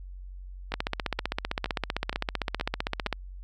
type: two click trains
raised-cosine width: 0.3 ms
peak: -16 / -11 dBFS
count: 6 / 38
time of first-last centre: 0.72-3.067 / 0.74-3.127 s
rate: 2.13 / 15.5 Hz
effects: added 46 Hz sine -39 dBFS peak until 3.43 s